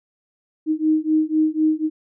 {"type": "beating tone pair", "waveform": "sine", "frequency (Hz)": [310, 314], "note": ["D#4", "D#4"], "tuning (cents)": [-6, 16], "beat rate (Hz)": 4, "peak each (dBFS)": -19, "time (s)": [0.66, 1.9], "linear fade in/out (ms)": 50, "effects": []}